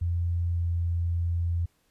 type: tone with pitch glide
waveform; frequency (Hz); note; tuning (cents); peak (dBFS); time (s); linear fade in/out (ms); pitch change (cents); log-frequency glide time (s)
sine; 86 to 85.36; F2 to F2; -26 to -39; -24; 0.01-1.66; 10; -13; 0.53-0.58
effects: pink hiss -69 dBFS RMS until 1.9 s + resampled to 32000 Hz